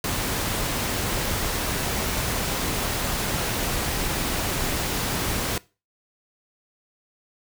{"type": "noise", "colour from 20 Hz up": "pink", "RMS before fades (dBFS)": -26, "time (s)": [0.04, 5.58], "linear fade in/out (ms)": 2, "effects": ["noise-tail reverb RT60 0.3 s tail -21 dB re dry"]}